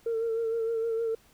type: tone with vibrato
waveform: sine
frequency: 454.8 Hz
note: A#4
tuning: 43 cents flat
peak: -25 dBFS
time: 0.06-1.15 s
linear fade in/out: 5 ms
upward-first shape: sine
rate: 6.5 Hz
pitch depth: 34 cents each way
effects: tanh soft clip ceiling -23 dBFS + pink hiss -61 dBFS RMS until 1.33 s